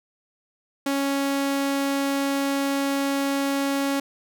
sawtooth tone, 277.2 Hz, C#4, in tune, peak -18 dBFS, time 0.86-4 s, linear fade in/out 5 ms, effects none

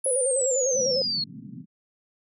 sine exponential sweep, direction down, 10480 to 4255 Hz, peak -24 dBFS, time 0.04-1.24 s, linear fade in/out 5 ms
sine tone with vibrato, 520 Hz, C5, 11 cents flat, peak -23 dBFS, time 0.06-1.02 s, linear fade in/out 2 ms, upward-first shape square, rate 10 Hz, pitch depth 67 cents each way
white band-pass noise, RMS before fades -41 dBFS, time 0.72-1.66 s, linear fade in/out 50 ms, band 130 to 250 Hz, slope 48 dB/octave
effects none

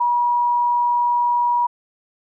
sine tone, 963 Hz, B5, 44 cents flat, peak -15 dBFS, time 0-1.67 s, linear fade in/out 10 ms, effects none

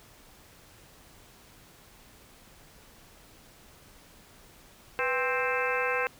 harmonic tone with a mistuned harmonic, 262.8 Hz, C4, 8 cents sharp, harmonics 2 / 3 / 4 / 5 / 6 / 7 / 8 / 9 / 10, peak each -31 / -37 / -34 / -37 / -32 / -40 / -36 / -40 / -34 dBFS, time 4.99-6.07 s, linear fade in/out 0 ms, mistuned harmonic 2, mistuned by -95 cents, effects pink hiss -55 dBFS RMS until 6.19 s

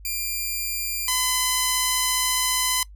5% pulse tone pair in turn, 2385 / 1014.7 Hz, D7 / B5, +26 / +47 cents, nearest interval octave + minor third, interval 1479 cents, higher first, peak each -16 / -8 dBFS, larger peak second, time 0.05-1.08 / 1.08-2.83 s, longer second, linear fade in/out 2 ms, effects noise-tail reverb RT60 0.1 s tail -21 dB re dry + added 50 Hz sine -41 dBFS peak until 2.95 s

